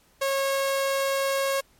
sawtooth tone, 546 Hz, C#5, 26 cents flat, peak -19 dBFS, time 0.21-1.61 s, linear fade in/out 10 ms, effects pink hiss -61 dBFS RMS until 1.79 s + MP3 64 kbps

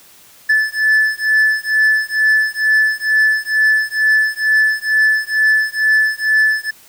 triangle beating tone pair, 1740 / 1742.2 Hz, A6 / A6, -20 / -18 cents, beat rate 2.2 Hz, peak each -13 dBFS, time 0.49-6.71 s, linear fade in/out 10 ms, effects white hiss -45 dBFS RMS until 6.88 s

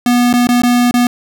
square tone with dropouts, 243.6 Hz, B3, 24 cents flat, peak -9 dBFS, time 0.06-1.07 s, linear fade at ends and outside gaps 2 ms, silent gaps 0.329-0.337 / 0.471-0.489 / 0.62-0.634 / 0.911-0.94 s, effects none

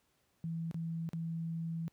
sine tone with dropouts, 164.81 Hz, E3, in tune, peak -35 dBFS, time 0.44-1.88 s, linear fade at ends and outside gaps 0 ms, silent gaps 0.712-0.744 / 1.09-1.133 s, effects pink hiss -75 dBFS RMS until 1.92 s + high-pass 60 Hz 12 dB/octave

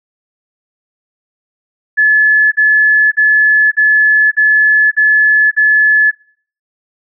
sine tone bursts, 1719 Hz, A6, 41 cents flat, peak -5 dBFS, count 7, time 1.97-6.114 s, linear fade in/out 20 ms, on 550 ms, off 49 ms, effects noise-tail reverb RT60 0.5 s tail -21 dB re dry

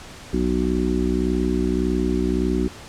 harmonic tone, 61.74 Hz, B1, in tune, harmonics 1 / 3 / 4 / 5 / 6, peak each -25 / -25 / -25 / -25 / -25 dBFS, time 0.33-2.68 s, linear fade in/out 5 ms, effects pink hiss -40 dBFS RMS until 2.88 s + low-pass 8000 Hz 12 dB/octave

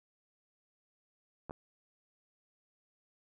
clicks, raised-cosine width 1 ms, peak -28 dBFS, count 2, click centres 1.496 / 1.509 s, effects none

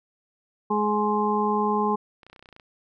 harmonic tone, 210 Hz, G#3, 19 cents sharp, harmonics 1 / 2 / 4 / 5, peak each -26 / -26 / -26 / -26 dBFS, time 0.7-1.96 s, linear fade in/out 10 ms
clicks, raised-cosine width 0.3 ms, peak -32 dBFS, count 12, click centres 2.232 / 2.266 / 2.299 / 2.33 / 2.362 / 2.394 / 2.426 / 2.458 / 2.489 / 2.527 / 2.564 / 2.598 s
effects none

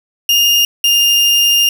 35% pulse tone pair in turn, 2827 / 2814 Hz, F7 / F7, +20 / +12 cents, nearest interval unison, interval 8 cents, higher first, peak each -7 dBFS, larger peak neither, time 0.29-0.65 / 0.84-1.69 s, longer second, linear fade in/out 2 ms, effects none

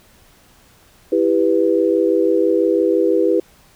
sine chord, E minor, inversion none, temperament just, 329.6 / 395.6 / 494.4 Hz, E4 / G4 / B4, 0 / +16 / +2 cents, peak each -17 dBFS, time 1.12-3.4 s, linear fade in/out 5 ms, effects pink hiss -51 dBFS RMS until 3.75 s

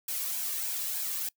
blue noise with flanger, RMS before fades -33 dBFS, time 0.08-1.29 s, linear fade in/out 5 ms, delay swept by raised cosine 1.2 to 1.79 ms, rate 3.3 Hz, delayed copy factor +0.55, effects noise-tail reverb RT60 0.1 s tail -23 dB re dry

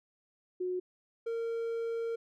sine / triangle tone pair in turn, 364.5 / 460.1 Hz, F#4 / A#4, -26 / -23 cents, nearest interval major third, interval 403 cents, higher second, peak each -31 / -30 dBFS, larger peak second, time 0.6-0.8 / 1.26-2.16 s, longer second, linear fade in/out 10 ms, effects none

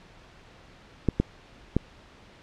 clicks, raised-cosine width 3 ms, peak -8 dBFS, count 3, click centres 1.087 / 1.2 / 1.766 s, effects pink hiss -52 dBFS RMS until 2.42 s + low-pass 4000 Hz 12 dB/octave

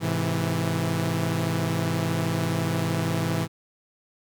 sawtooth chord, Ab augmented, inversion none, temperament equal with one note detuned, 105.7 / 130.81 / 164.81 Hz, Ab2 / C3 / E3, +31 / 0 / 0 cents, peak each -25 / -26 / -22 dBFS, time 0-3.48 s, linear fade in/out 50 ms, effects none

